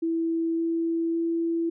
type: tone with pitch steps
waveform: sine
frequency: 329.6 / 331.5 / 333.4 Hz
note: E4 / E4 / E4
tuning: 0 / +10 / +20 cents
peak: -23 dBFS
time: 0.02-1.7 s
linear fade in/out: 10 ms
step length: 560 ms
effects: none